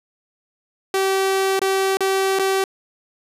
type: tone with dropouts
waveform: sawtooth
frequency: 385.4 Hz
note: G4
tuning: 29 cents flat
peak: -13 dBFS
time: 0.94-2.64 s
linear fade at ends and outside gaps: 2 ms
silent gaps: 1.593-1.616 / 1.971-2.006 / 2.389-2.394 s
effects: resampled to 32000 Hz